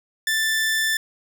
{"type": "tone", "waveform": "sawtooth", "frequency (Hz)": 1766, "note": "A6", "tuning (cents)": 6, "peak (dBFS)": -16, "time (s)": [0.27, 0.97], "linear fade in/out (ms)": 2, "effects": []}